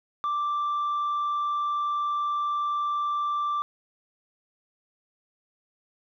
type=tone with tanh clipping; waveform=sine; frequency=1174.7 Hz; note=D6; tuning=in tune; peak=-25 dBFS; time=0.24-3.62 s; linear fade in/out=0 ms; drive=1 dB; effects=none